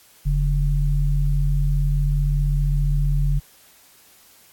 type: tone pair together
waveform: sine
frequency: 42.62 / 143.1 Hz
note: F1 / D3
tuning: -41 / -45 cents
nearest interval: octave + major sixth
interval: 2096 cents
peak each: -18 / -21 dBFS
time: 0.25-3.4 s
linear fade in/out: 20 ms
effects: white hiss -52 dBFS RMS until 4.52 s + AAC 64 kbps